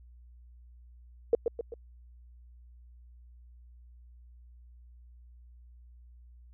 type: tone with echo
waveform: sine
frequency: 466.2 Hz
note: A#4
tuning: in tune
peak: -18 dBFS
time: 1.33-1.35 s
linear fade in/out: 2 ms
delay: 130 ms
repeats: 3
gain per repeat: -6 dB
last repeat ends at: 1.74 s
effects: added 60 Hz sine -51 dBFS peak until 6.53 s